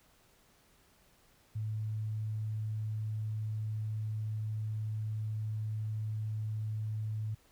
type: tone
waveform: sine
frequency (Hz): 108.3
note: A2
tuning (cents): -27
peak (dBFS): -33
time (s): 1.55-7.35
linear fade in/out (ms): 10
effects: pink hiss -66 dBFS RMS until 7.51 s